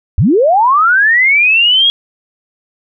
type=linear sweep; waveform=sine; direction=up; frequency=61.8 to 3322 Hz; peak=-6 dBFS; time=0.18-1.9 s; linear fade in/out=0 ms; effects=none